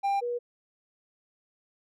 triangle / sine tone pair in turn, 795 / 482.3 Hz, G5 / B4, +24 / -41 cents, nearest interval major sixth, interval 865 cents, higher first, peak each -22 / -28 dBFS, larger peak first, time 0.03-0.21 / 0.21-0.39 s, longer neither, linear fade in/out 20 ms, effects none

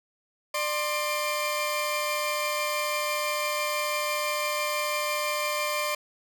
sawtooth tone cluster, 597 / 1055 / 2382 Hz, D5 / C6 / D7, +28 / +14 / +24 cents, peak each -26 / -27 / -29 dBFS, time 0.54-5.95 s, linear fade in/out 5 ms, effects none

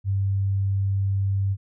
sine tone, 98 Hz, G2, in tune, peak -20 dBFS, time 0.04-1.57 s, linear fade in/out 50 ms, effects none

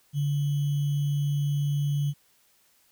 sine tone with sample-and-hold, 143.9 Hz, D3, 35 cents flat, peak -23 dBFS, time 0.13-2.14 s, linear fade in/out 50 ms, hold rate 3150 Hz, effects white hiss -64 dBFS RMS until 2.91 s

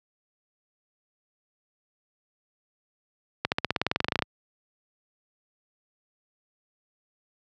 accelerating click train, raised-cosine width 0.3 ms, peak -7 dBFS, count 17, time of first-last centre 3.45-4.223 s, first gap 69 ms, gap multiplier 0.95, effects high-pass 80 Hz 12 dB/octave

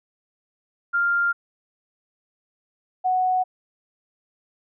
sine tone pair in turn, 1396.9 / 740 Hz, F6 / F#5, 0 / 0 cents, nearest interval major seventh, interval 1100 cents, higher first, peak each -18 dBFS, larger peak neither, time 0.93-1.33 / 3.04-3.44 s, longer neither, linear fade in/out 20 ms, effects none

